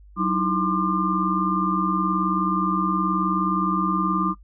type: tone cluster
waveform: sine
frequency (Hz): 187.6 / 306.1 / 325.1 / 1051 / 1198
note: F#3 / D#4 / E4 / C6 / D6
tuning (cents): +24 / -28 / -24 / +7 / +34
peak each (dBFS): -24 / -29 / -30 / -29 / -23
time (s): 0.16-4.35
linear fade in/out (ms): 50
effects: noise-tail reverb RT60 0.1 s tail -22 dB re dry + added 50 Hz sine -45 dBFS peak until 4.43 s